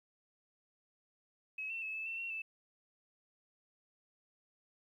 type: tone with pitch steps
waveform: sine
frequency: 2565 / 2693 / 2594 / 2619 / 2686 / 2728 / 2637 Hz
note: E7 / E7 / E7 / E7 / E7 / F7 / E7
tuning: -48 / +36 / -28 / -12 / +32 / -41 / 0 cents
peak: -38 dBFS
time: 1.58-2.42 s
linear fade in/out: 5 ms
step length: 120 ms
effects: 12-bit